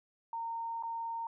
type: tone with dropouts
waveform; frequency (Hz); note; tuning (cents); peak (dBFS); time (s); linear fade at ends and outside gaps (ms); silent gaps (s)
sine; 919; A#5; -25; -35; 0.33-1.27; 2; 0.826-0.834
effects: none